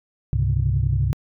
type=tone cluster; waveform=sine; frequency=67.4 / 100.9 / 130.7 / 142.2 Hz; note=C#2 / G#2 / C3 / C#3; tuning=-48 / -49 / -1 / +45 cents; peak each=-22 / -21 / -22 / -28 dBFS; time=0.33-1.13 s; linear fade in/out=0 ms; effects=tanh soft clip ceiling -9 dBFS